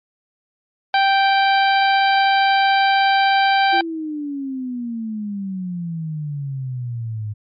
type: harmonic tone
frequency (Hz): 783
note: G5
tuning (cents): -2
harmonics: 1 / 2 / 3 / 4 / 5 / 6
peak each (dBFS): -14 / -20 / -24 / -26 / -28 / -30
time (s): 0.94-3.81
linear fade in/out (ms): 2
type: exponential sweep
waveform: sine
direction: down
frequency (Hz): 346.6 to 103.83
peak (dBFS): -23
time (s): 3.72-7.34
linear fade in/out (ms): 20
effects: MP3 32 kbps